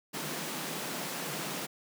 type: high-pass noise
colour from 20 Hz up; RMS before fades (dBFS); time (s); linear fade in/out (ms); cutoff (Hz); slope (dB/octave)
pink; -37; 0.13-1.67; 20; 140; 96
effects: none